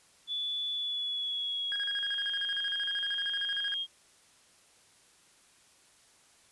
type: tone with pitch glide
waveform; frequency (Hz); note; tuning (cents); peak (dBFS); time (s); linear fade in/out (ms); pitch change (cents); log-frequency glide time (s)
sine; 3450 to 3238; A7 to G#7; -35 to -45; -31; 0.27-3.87; 50; -110; 0.72-2.31
type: tone with tremolo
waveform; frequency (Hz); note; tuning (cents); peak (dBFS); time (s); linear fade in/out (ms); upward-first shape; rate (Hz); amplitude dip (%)
triangle; 1638; G#6; -24; -32; 1.72-3.74; 0; square; 13; 80
effects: white hiss -62 dBFS RMS until 6.51 s + resampled to 24000 Hz